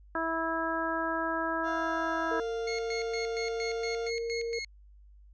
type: harmonic tone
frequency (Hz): 326.9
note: E4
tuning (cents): -14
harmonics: 1 / 2 / 3 / 4 / 5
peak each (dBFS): -35 / -35 / -35 / -35 / -35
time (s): 0.15-2.4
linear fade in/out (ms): 2
type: tone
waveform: 30% pulse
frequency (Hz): 698.5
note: F5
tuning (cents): 0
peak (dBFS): -37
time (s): 1.63-4.11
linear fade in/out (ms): 50
type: tone with pitch glide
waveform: sine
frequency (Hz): 455.1 to 463.3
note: A#4 to A#4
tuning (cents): -42 to -11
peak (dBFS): -31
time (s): 2.31-4.59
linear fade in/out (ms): 5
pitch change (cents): +31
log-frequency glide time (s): 3.71-4.24
type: tone with tremolo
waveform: 25% pulse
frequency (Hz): 2163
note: C#7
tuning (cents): -43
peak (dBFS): -31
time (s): 2.67-4.65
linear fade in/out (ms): 5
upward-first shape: square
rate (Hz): 4.3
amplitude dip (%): 80
effects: added 50 Hz sine -52 dBFS peak until 5.33 s + resampled to 16000 Hz